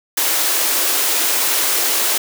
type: high-pass noise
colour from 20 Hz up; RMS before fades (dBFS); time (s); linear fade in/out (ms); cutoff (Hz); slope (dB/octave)
white; -17; 0.17-2.18; 5; 280; 48
effects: none